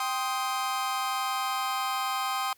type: chord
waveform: 40% pulse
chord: C minor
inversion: second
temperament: just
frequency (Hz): 784.9 / 1046.5 / 1255.8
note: G5 / C6 / Eb6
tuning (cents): +2 / 0 / +16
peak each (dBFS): -31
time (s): 0-2.53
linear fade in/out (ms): 2
effects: white hiss -62 dBFS RMS until 2.57 s + MP3 96 kbps